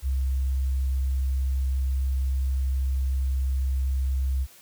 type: tone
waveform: sine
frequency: 66.3 Hz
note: C2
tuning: 23 cents sharp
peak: -21 dBFS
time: 0.02-4.47 s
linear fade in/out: 50 ms
effects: tanh soft clip ceiling -18 dBFS + white hiss -52 dBFS RMS until 4.61 s